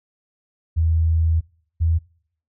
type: tone pair in turn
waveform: sine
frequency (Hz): 81.3 / 82.15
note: E2 / E2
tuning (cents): -23 / -5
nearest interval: unison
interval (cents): 18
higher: second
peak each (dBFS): -15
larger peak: neither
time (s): 0.76-1.41 / 1.8-1.99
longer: first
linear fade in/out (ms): 20
effects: noise-tail reverb RT60 0.6 s tail -25 dB re dry